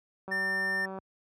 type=click train; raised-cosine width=1 ms; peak=-27 dBFS; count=136; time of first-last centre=0.28-0.987 s; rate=191 Hz
type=tone; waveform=triangle; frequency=1800 Hz; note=A6; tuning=39 cents sharp; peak=-26 dBFS; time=0.31-0.86 s; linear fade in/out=10 ms
effects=high-pass 80 Hz 12 dB/octave